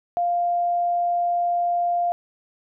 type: tone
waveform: sine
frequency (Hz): 698.5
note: F5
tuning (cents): 0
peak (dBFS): -19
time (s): 0.17-2.12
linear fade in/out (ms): 0
effects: none